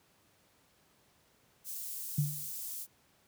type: high-pass noise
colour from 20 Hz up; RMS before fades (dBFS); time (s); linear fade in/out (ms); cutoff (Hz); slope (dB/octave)
white; -41; 1.64-2.87; 50; 7600; 12
type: tone with exponential decay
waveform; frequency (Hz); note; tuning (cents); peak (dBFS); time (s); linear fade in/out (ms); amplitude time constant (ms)
sine; 147.5; D3; +8; -23; 2.18-2.51; 5; 70
effects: pink hiss -68 dBFS RMS until 3.27 s + high-pass 80 Hz 12 dB/octave